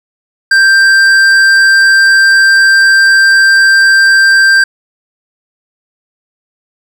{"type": "tone with hard clipping", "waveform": "sine", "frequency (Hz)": 1576, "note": "G6", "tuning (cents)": 9, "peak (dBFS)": -5, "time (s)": [0.51, 4.64], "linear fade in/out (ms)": 5, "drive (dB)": 9, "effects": []}